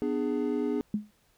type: chord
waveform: triangle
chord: G# diminished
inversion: first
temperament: just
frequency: 249.2 / 299 / 415.3 Hz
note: B3 / D4 / G#4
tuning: +16 / +31 / 0 cents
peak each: -29 dBFS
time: 0.02-0.81 s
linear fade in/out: 0 ms
type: tone with exponential decay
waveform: sine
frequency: 210 Hz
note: G#3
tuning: 19 cents sharp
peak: -22 dBFS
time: 0.94-1.11 s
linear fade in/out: 2 ms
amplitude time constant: 35 ms
effects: pink hiss -67 dBFS RMS until 1.37 s